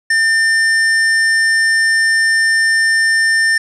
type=tone; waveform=square; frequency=1800 Hz; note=A6; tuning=39 cents sharp; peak=-11 dBFS; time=0.1-3.58 s; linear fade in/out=5 ms; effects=resampled to 22050 Hz + 7-bit